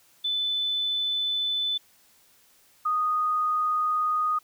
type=tone pair in turn; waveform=sine; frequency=3506 / 1239.6 Hz; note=A7 / D#6; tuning=-7 / -7 cents; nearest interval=octave + tritone; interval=1800 cents; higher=first; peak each=-24 / -22 dBFS; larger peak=second; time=0.24-1.78 / 2.85-4.39 s; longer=neither; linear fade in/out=10 ms; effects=white hiss -60 dBFS RMS until 4.43 s